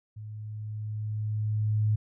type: tone with level ramp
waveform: sine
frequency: 107 Hz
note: A2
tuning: 48 cents flat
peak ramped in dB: -38 to -21 dBFS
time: 0.16-1.96 s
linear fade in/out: 10 ms
effects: none